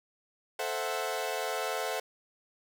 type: chord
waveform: sawtooth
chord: F# half-diminished seventh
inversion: first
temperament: equal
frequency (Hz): 440 / 523.3 / 659.3 / 740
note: A4 / C5 / E5 / F#5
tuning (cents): 0 / 0 / 0 / 0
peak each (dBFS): -33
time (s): 0.59-2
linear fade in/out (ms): 5
effects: none